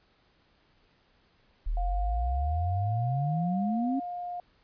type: exponential sweep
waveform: sine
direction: up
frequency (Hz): 36.71 to 277.2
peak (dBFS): -26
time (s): 1.66-4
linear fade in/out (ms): 10
type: tone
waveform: sine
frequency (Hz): 709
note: F5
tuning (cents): +26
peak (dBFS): -33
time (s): 1.77-4.4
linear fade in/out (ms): 2
effects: pink hiss -66 dBFS RMS until 4.63 s + resampled to 11025 Hz